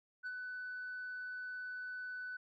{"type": "tone with ADSR envelope", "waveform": "sine", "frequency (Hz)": 1497, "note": "F#6", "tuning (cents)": 20, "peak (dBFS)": -36, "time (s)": [0.23, 2.37], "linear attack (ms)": 36, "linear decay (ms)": 46, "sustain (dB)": -4, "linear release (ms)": 7, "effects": ["tanh soft clip ceiling -38 dBFS"]}